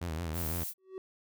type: tone with vibrato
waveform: sawtooth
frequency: 82.41 Hz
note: E2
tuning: in tune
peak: -30 dBFS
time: 0.01-0.64 s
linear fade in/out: 10 ms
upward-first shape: sine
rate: 5.9 Hz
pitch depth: 110 cents each way
type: noise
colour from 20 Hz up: violet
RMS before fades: -38 dBFS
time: 0.33-0.74 s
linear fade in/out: 50 ms
type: tone with exponential growth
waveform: triangle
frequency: 378.3 Hz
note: F#4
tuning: 38 cents sharp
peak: -33 dBFS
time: 0.78-0.98 s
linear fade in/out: 1 ms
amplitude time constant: 42 ms
effects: none